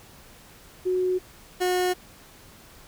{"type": "tone pair in turn", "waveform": ["sine", "30% pulse"], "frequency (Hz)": [367.4, 363], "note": ["F#4", "F#4"], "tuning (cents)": [-12, -33], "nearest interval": "unison", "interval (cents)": 21, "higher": "first", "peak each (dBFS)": [-21, -19], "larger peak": "second", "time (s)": [[0.85, 1.19], [1.6, 1.94]], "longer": "neither", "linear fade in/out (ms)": 20, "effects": ["pink hiss -50 dBFS RMS until 2.87 s"]}